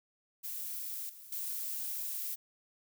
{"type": "noise with level steps", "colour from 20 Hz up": "violet", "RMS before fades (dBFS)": [-40, -52, -38], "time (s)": [0.43, 2.36], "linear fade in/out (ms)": 20, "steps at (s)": [1.09, 1.32], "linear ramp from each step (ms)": 5, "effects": []}